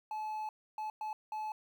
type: tone bursts at uneven times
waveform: triangle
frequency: 861 Hz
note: A5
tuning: 38 cents flat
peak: -34 dBFS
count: 4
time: 0.11-0.49 / 0.78-0.9 / 1.01-1.13 / 1.32-1.52 s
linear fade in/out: 2 ms
effects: 11-bit

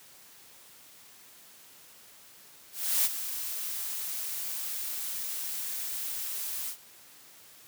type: noise with ADSR envelope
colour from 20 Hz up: blue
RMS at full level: -24 dBFS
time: 2.72-6.77 s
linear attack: 330 ms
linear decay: 29 ms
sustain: -11 dB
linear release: 84 ms
effects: white hiss -54 dBFS RMS until 7.67 s + high-pass 80 Hz 12 dB/octave

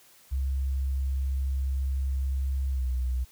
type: tone with pitch glide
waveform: sine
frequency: 67 to 62.88 Hz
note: C2 to B1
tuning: +42 to +32 cents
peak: -25 dBFS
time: 0.31-3.25 s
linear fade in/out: 20 ms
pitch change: -110 cents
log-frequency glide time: 2.7-2.88 s
effects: white hiss -57 dBFS RMS until 3.31 s

